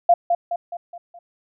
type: tone with echo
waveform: sine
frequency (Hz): 693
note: F5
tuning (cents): -14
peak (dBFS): -9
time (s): 0.09-0.14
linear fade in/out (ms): 5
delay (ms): 210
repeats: 5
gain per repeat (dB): -6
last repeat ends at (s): 1.19
effects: none

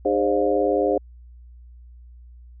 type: harmonic tone with a mistuned harmonic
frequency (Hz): 101.3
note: G#2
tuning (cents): -43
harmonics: 3 / 4 / 5 / 6 / 7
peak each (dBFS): -25 / -22 / -22 / -27 / -27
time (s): 0.05-0.98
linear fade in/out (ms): 5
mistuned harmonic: 5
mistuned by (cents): +74
effects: added 60 Hz sine -42 dBFS peak until 2.6 s

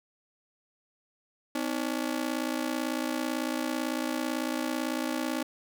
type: ring-modulated tone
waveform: sawtooth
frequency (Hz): 284.4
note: C#4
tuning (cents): +45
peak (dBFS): -22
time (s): 1.55-5.43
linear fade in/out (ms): 2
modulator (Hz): 29
effects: none

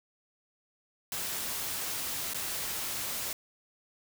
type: noise with dropouts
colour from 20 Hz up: white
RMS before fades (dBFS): -35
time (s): 1.12-3.33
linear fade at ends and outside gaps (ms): 1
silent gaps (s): 2.335-2.345
effects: none

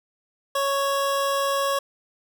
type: tone pair together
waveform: square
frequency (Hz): 554.4 / 1108.8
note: C#5 / C#6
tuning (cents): 0 / 0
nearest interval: octave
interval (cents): 1200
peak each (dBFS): -25 / -25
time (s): 0.55-1.79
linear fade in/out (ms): 5
effects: none

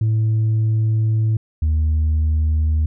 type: tone pair in turn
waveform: sine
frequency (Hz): 110 / 77.78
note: A2 / D#2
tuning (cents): 0 / 0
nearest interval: tritone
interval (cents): 600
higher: first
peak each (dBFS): -12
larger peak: neither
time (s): 0.01-1.37 / 1.62-2.86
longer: first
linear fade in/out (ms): 5
effects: tanh soft clip ceiling -13 dBFS

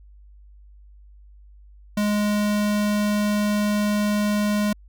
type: tone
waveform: square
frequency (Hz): 208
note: G#3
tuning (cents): +3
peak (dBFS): -20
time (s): 1.97-4.73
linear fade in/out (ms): 5
effects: added 50 Hz sine -45 dBFS peak until 4.88 s

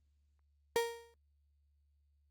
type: tone with exponential decay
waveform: 35% pulse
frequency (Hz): 466.2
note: A#4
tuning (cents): 0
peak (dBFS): -25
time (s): 0.76-1.14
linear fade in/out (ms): 0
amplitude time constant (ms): 81
effects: added 72 Hz sine -70 dBFS peak until 2.3 s + Opus 24 kbps

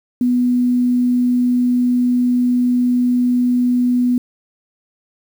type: tone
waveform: sine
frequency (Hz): 246.7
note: B3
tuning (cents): -2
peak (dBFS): -12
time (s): 0.21-4.18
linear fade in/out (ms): 2
effects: 7-bit

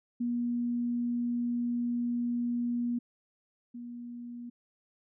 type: tone pair in turn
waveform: sine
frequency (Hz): 240 / 240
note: B3 / B3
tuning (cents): -49 / -49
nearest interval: unison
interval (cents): 0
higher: neither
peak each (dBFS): -28 / -39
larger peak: first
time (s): 0.2-2.99 / 3.74-4.5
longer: first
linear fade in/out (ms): 10
effects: none

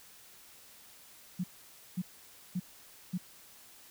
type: tone bursts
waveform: sine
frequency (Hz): 181.4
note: F#3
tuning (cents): -34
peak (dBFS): -30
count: 4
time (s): 1.39-3.18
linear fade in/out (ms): 10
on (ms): 50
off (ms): 530
effects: white hiss -56 dBFS RMS until 3.9 s

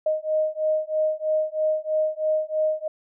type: beating tone pair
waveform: sine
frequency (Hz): 620 / 623.1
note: D#5 / D#5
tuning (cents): -6 / +2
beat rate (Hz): 3.1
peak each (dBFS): -24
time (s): 0.06-2.88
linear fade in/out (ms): 5
effects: none

